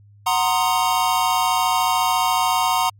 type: chord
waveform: square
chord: C half-diminished seventh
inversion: second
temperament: equal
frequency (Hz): 740 / 932.3 / 1046.5 / 1244.5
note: Gb5 / Bb5 / C6 / Eb6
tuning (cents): 0 / 0 / 0 / 0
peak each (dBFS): -23 / -21 / -23 / -27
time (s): 0.26-2.9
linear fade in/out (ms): 10
effects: added 102 Hz sine -46 dBFS peak until 2.99 s + MP3 64 kbps